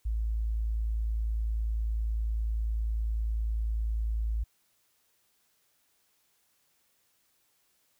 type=tone; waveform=sine; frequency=55 Hz; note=A1; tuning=in tune; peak=-27 dBFS; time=0.05-4.44 s; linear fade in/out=10 ms; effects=white hiss -71 dBFS RMS until 7.99 s